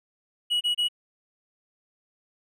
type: tone bursts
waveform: triangle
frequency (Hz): 2917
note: F#7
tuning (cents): -25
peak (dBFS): -20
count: 3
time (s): 0.5-0.886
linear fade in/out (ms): 20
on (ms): 110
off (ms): 28
effects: none